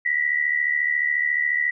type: tone pair together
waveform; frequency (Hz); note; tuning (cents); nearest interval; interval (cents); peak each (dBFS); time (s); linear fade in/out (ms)
sine; 1903 / 1977.2; A#6 / B6; +35 / +1; minor second; 66; -24 / -21; 0.05-1.71; 10
effects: none